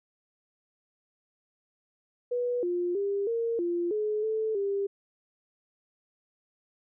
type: tone with pitch steps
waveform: sine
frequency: 488.5 / 352.6 / 400.3 / 462 / 346.4 / 424.9 / 438.1 / 398.3 Hz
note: B4 / F4 / G4 / A#4 / F4 / G#4 / A4 / G4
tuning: -19 / +17 / +36 / -16 / -14 / +40 / -7 / +28 cents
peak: -26 dBFS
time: 2.31-4.87 s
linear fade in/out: 10 ms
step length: 320 ms
effects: none